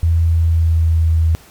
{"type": "tone with pitch glide", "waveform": "sine", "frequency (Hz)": [83, 81.15], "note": ["E2", "E2"], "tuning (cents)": [12, -27], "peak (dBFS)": -10, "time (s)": [0.03, 1.35], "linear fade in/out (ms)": 0, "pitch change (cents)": -39, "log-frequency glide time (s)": [0.18, 1.12], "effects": ["pink hiss -44 dBFS RMS until 1.5 s", "MP3 96 kbps"]}